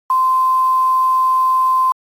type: tone with quantisation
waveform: sine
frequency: 1037 Hz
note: C6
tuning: 16 cents flat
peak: -11 dBFS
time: 0.1-1.92 s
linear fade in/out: 2 ms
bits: 6
effects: AAC 64 kbps